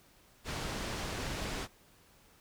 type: low-pass noise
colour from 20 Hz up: pink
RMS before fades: -38 dBFS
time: 0.44-1.68 s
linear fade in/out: 50 ms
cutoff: 6700 Hz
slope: 12 dB/octave
effects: pink hiss -63 dBFS RMS until 2.4 s